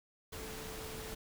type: tone in noise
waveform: sine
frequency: 440 Hz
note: A4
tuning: in tune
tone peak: -48 dBFS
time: 0.32-1.15 s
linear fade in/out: 10 ms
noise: pink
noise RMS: -45 dBFS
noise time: 0.32-1.15 s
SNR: -6 dB
effects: none